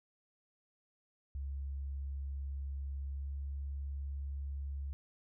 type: tone with pitch glide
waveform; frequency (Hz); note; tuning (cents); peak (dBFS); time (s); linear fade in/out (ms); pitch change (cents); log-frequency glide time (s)
sine; 69 to 69.68; C#2 to C#2; -7 to +10; -37; 1.35-4.93; 0; +17; 3.12-3.29
effects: none